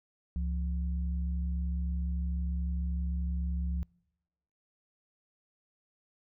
sine tone pair together, 68.12 / 174.61 Hz, C#2 / F3, -30 / 0 cents, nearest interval octave + major third, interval 1630 cents, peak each -30 / -38 dBFS, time 0.36-3.83 s, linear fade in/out 0 ms, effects noise-tail reverb RT60 0.9 s tail -26 dB re dry

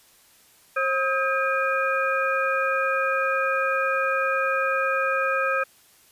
sine tone cluster, 536 / 1274 / 1602 / 2443 Hz, C5 / D#6 / G6 / D#7, +42 / +41 / +37 / -32 cents, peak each -26 / -25 / -26 / -30 dBFS, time 0.76-5.64 s, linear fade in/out 10 ms, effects white hiss -56 dBFS RMS until 6.11 s + resampled to 32000 Hz

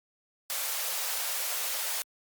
white high-pass noise, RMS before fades -32 dBFS, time 0.5-2.02 s, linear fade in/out 0 ms, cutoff 470 Hz, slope 96 dB/octave, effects Opus 48 kbps

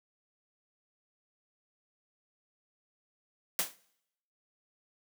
white noise with exponential decay, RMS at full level -26 dBFS, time 3.59-3.76 s, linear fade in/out 0 ms, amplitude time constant 36 ms, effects noise-tail reverb RT60 0.8 s tail -23 dB re dry + high-pass 150 Hz 12 dB/octave

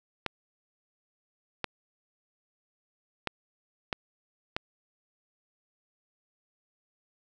clicks, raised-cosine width 0.3 ms, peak -13 dBFS, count 5, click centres 0.263 / 1.643 / 3.273 / 3.928 / 4.565 s, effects none

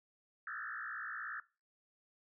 sine tone with frequency modulation, 1537 Hz, G6, 35 cents flat, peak -40 dBFS, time 0.47-1.4 s, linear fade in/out 2 ms, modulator 58.7 Hz, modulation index 4.4, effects noise-tail reverb RT60 0.3 s tail -19 dB re dry

